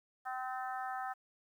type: harmonic tone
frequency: 256.9 Hz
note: C4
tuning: 32 cents flat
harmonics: 3 / 4 / 5 / 6 / 7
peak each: -39 / -49 / -43 / -48 / -49 dBFS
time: 0.25-1.14 s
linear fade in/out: 20 ms
effects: 11-bit